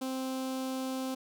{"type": "tone with notch filter", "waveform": "sawtooth", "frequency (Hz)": 261.6, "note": "C4", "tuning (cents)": 0, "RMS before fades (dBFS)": -35, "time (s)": [0.01, 1.15], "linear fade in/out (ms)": 10, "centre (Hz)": 1900, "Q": 1.4, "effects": []}